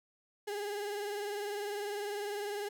35% pulse tone with vibrato, 410.1 Hz, G#4, 22 cents flat, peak -34 dBFS, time 0.47-2.69 s, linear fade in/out 10 ms, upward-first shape triangle, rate 20 Hz, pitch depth 66 cents each way, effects none

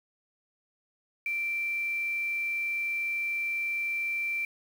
sine tone with quantisation, 2349 Hz, D7, in tune, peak -28 dBFS, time 1.26-4.45 s, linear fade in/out 2 ms, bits 8, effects none

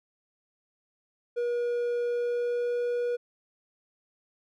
triangle tone with pitch glide, 480 to 483.1 Hz, B4 to B4, -49 to -38 cents, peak -24 dBFS, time 1.36-3.17 s, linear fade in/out 20 ms, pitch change +11 cents, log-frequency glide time 2.04-2.8 s, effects none

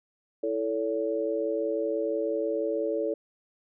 sine chord, A major, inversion second, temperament equal with one note detuned, 329.6 / 440 / 566 Hz, E4 / A4 / C#5, 0 / 0 / +36 cents, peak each -32 / -29 / -30 dBFS, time 0.43-3.14 s, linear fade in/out 5 ms, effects none

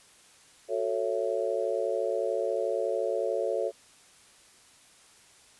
sine chord, F# minor seventh, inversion none, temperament just, 370 / 444 / 555 / 666 Hz, F#4 / A4 / C#5 / E5, 0 / +16 / +2 / +18 cents, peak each -34 / -31 / -30 / -34 dBFS, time 0.68-3.72 s, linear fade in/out 50 ms, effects white hiss -57 dBFS RMS until 5.59 s + resampled to 24000 Hz

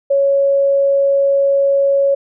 sine tone, 555 Hz, C#5, 2 cents sharp, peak -10 dBFS, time 0.1-2.15 s, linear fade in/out 10 ms, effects none

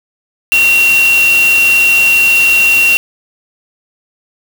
sine tone in noise, 2744 Hz, F7, 31 cents flat, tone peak -6 dBFS, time 0.52-2.97 s, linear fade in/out 0 ms, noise white, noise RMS -19 dBFS, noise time 0.52-2.97 s, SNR +10 dB, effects none

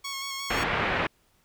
10% pulse tone with vibrato, 1098 Hz, C#6, 17 cents flat, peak -24 dBFS, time 0.04-0.64 s, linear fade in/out 10 ms, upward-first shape square, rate 5.6 Hz, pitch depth 19 cents each way
white low-pass noise, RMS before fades -27 dBFS, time 0.5-1.07 s, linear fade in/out 5 ms, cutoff 2400 Hz, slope 24 dB/octave
effects pink hiss -66 dBFS RMS until 1.44 s

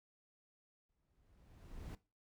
brown noise with exponential growth, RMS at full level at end -45 dBFS, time 0.89-1.95 s, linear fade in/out 2 ms, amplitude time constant 230 ms, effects noise-tail reverb RT60 0.3 s tail -18 dB re dry

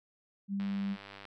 sine tone, 198 Hz, G3, 18 cents sharp, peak -31 dBFS, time 0.48-0.97 s, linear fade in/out 50 ms
click train, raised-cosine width 0.3 ms, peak -31 dBFS, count 66, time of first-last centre 0.6-1.253 s, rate 99.6 Hz
effects none

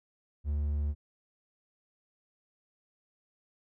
triangle tone, 73.42 Hz, D2, in tune, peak -26 dBFS, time 0.44-0.95 s, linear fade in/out 50 ms, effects none

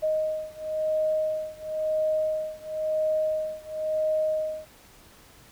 sine beating tone pair, 622.3 / 623.27 Hz, D#5 / D#5, 0 / +3 cents, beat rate 0.97 Hz, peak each -27 / -28 dBFS, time 0.02-4.66 s, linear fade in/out 20 ms, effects pink hiss -53 dBFS RMS until 5.51 s

